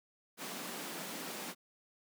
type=high-pass noise; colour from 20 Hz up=pink; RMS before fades=-43 dBFS; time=0.37-1.55 s; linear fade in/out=50 ms; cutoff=170 Hz; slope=48 dB/octave; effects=none